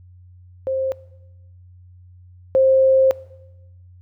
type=tone pair in turn; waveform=sine; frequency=529 / 529 Hz; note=C5 / C5; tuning=+19 / +19 cents; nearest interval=unison; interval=0 cents; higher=neither; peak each=-19 / -11 dBFS; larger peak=second; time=0.67-0.92 / 2.55-3.11 s; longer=second; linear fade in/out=0 ms; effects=noise-tail reverb RT60 1.0 s tail -21 dB re dry + added 90 Hz sine -43 dBFS peak until 4.01 s